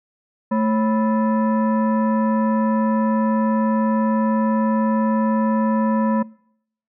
sine tone with frequency modulation, 220 Hz, A3, in tune, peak -16 dBFS, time 0.51-6.23 s, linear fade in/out 10 ms, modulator 766 Hz, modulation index 0.86, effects noise-tail reverb RT60 0.7 s tail -24 dB re dry

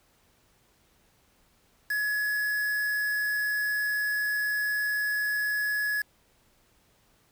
triangle tone with quantisation, 1691 Hz, G#6, 31 cents sharp, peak -24 dBFS, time 1.9-6.02 s, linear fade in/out 5 ms, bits 6, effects pink hiss -65 dBFS RMS until 7.31 s

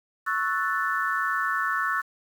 sine chord, F# minor seventh, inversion second, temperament equal, 1108.7 / 1318.5 / 1480 / 1760 Hz, C#6 / E6 / F#6 / A6, 0 / 0 / 0 / 0 cents, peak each -29 dBFS, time 0.26-2.02 s, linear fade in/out 20 ms, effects 8-bit

